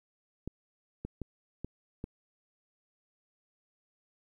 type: clicks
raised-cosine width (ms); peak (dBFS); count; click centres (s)
3; -24; 5; 0.476 / 1.05 / 1.217 / 1.646 / 2.041
effects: 11-bit